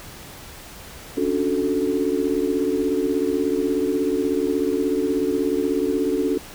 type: chord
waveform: sine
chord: D major seventh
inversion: third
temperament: equal with one note detuned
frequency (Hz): 277.2 / 293.7 / 366.4 / 440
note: C#4 / D4 / F#4 / A4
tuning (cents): 0 / 0 / -17 / 0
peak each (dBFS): -25 / -25 / -24 / -24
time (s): 1.17-6.38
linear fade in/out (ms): 5
effects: pink hiss -40 dBFS RMS until 6.54 s